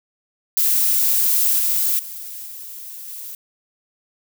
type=noise with level steps; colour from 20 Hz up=violet; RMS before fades=-17 / -19 / -33 / -35 / -33 dBFS; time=0.57-3.35 s; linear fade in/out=2 ms; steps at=1.59 / 1.99 / 2.46 / 3.08 s; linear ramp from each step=2 ms; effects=none